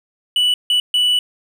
triangle tone bursts at uneven times, 2960 Hz, F#7, in tune, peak -11 dBFS, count 3, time 0.36-0.54 / 0.7-0.8 / 0.94-1.19 s, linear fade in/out 2 ms, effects none

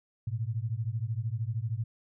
sine beating tone pair, 107.2 / 120.2 Hz, A2 / B2, -45 / -46 cents, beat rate 13 Hz, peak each -32 / -33 dBFS, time 0.27-1.84 s, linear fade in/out 5 ms, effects none

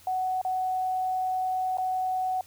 sine tone with dropouts, 745 Hz, F#5, 12 cents sharp, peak -25 dBFS, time 0.07-2.41 s, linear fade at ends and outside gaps 2 ms, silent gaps 0.415-0.449 / 1.772-1.783 s, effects added 90 Hz sine -60 dBFS peak until 2.46 s + white hiss -55 dBFS RMS until 2.46 s

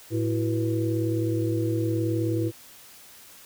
sine tone cluster, 110.9 / 330.9 / 370.1 / 486.2 Hz, A2 / E4 / F#4 / B4, +14 / +7 / 0 / -27 cents, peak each -26 / -26 / -34 / -33 dBFS, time 0.1-2.52 s, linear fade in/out 50 ms, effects white hiss -49 dBFS RMS until 3.45 s

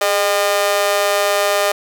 sawtooth tone with amplitude modulation, 608 Hz, D#5, 40 cents flat, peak -6 dBFS, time 0.01-1.72 s, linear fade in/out 5 ms, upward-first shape sine, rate 192 Hz, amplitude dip 95%, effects none

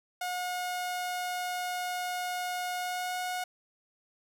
sawtooth tone with pitch glide, 722 to 727.9 Hz, F#5 to F#5, -43 to -29 cents, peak -28 dBFS, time 0.21-3.44 s, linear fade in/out 5 ms, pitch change +14 cents, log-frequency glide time 2.76-3.16 s, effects none

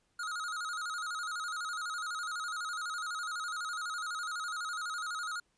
square tone with vibrato, 1347 Hz, E6, 37 cents sharp, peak -36 dBFS, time 0.19-5.4 s, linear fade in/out 5 ms, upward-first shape square, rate 12 Hz, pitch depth 100 cents each way, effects pink hiss -75 dBFS RMS until 5.57 s + resampled to 22050 Hz

